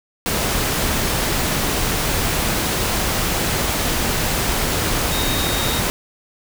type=tone in noise; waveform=sine; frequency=3729 Hz; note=A#7; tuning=in tune; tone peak=-26 dBFS; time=5.12-5.8 s; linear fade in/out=0 ms; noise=pink; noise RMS=-20 dBFS; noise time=0.26-5.9 s; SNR=-9 dB; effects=none